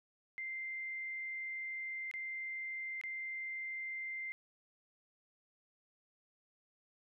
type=tone with dropouts; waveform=sine; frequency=2089 Hz; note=C7; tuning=3 cents flat; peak=-39 dBFS; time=0.38-4.32 s; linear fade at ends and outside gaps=0 ms; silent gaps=2.113-2.139 / 3.013-3.037 s; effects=none